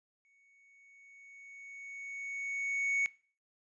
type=tone with exponential growth; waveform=triangle; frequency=2223 Hz; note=C#7; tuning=4 cents sharp; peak=-26 dBFS; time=0.25-3.06 s; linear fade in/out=0 ms; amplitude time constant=610 ms; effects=noise-tail reverb RT60 0.4 s tail -20 dB re dry + resampled to 22050 Hz